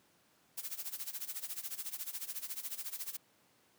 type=noise with tremolo; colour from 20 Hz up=blue; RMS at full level=-39 dBFS; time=0.57-3.17 s; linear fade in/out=10 ms; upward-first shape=sine; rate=14 Hz; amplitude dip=85%; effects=pink hiss -69 dBFS RMS until 3.78 s + high-pass 150 Hz 12 dB/octave